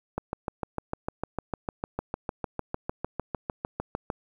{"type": "click train", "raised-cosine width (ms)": 1, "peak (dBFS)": -15, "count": 27, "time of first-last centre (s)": [0.18, 4.102], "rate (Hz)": 6.63, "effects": ["9-bit"]}